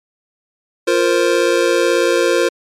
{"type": "chord", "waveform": "square", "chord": "F suspended fourth", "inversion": "none", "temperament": "just", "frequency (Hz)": [349.2, 465.6, 523.8], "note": ["F4", "Bb4", "C5"], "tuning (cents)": [0, -2, 2], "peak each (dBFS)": -17, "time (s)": [0.87, 2.49], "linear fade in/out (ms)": 10, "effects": ["low-pass 9000 Hz 12 dB/octave", "MP3 96 kbps"]}